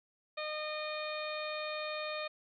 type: harmonic tone with a mistuned harmonic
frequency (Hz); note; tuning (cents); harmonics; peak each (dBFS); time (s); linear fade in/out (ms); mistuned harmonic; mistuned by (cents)
611; D#5; -32; 1 / 2 / 3 / 4 / 5 / 6 / 7; -39 / -43 / -47 / -43 / -54 / -47 / -48; 0.37-2.28; 10; 5; +19
effects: none